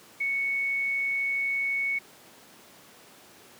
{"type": "tone", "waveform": "sine", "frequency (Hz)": 2217, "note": "C#7", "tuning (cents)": 0, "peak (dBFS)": -25, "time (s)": [0.2, 1.99], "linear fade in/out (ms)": 10, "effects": ["pink hiss -52 dBFS RMS until 3.59 s", "high-pass 200 Hz 12 dB/octave"]}